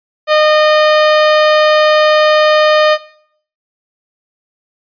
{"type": "tone", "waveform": "sawtooth", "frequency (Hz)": 612, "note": "D#5", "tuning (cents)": -29, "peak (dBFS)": -3, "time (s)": [0.27, 2.98], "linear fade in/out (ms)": 50, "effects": ["noise-tail reverb RT60 0.6 s tail -17 dB re dry", "resampled to 11025 Hz"]}